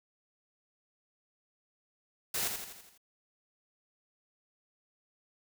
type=noise with echo; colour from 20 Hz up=white; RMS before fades=-33 dBFS; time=2.34-2.48 s; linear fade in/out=5 ms; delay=83 ms; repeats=6; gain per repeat=-5 dB; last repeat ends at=2.978 s; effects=none